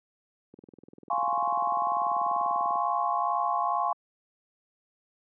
click train, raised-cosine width 3 ms, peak -30 dBFS, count 46, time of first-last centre 0.54-2.757 s, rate 20.3 Hz
sine chord, Db major seventh, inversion first, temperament equal, 698.5 / 830.6 / 1046.5 / 1108.7 Hz, F5 / Ab5 / C6 / Db6, 0 / 0 / 0 / 0 cents, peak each -30 dBFS, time 1.1-3.93 s, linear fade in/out 5 ms
effects high-pass 300 Hz 12 dB/octave

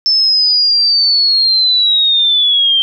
sine linear sweep, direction down, 5300 to 3136 Hz, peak -8 dBFS, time 0.06-2.82 s, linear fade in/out 0 ms, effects none

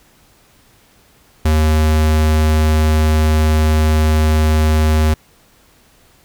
square tone, 77.7 Hz, D#2, 2 cents flat, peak -11 dBFS, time 1.45-5.14 s, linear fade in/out 5 ms, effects pink hiss -51 dBFS RMS until 6.24 s

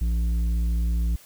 sine tone with tanh clipping, 57.4 Hz, A#1, 26 cents flat, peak -22 dBFS, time 0.01-1.16 s, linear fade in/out 5 ms, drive 8 dB, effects white hiss -51 dBFS RMS until 1.25 s

